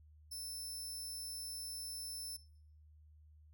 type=tone; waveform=20% pulse; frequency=5300 Hz; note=E8; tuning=9 cents sharp; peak=-38 dBFS; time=0.31-2.37 s; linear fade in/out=10 ms; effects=noise-tail reverb RT60 0.7 s tail -20 dB re dry + added 76 Hz sine -59 dBFS peak until 3.53 s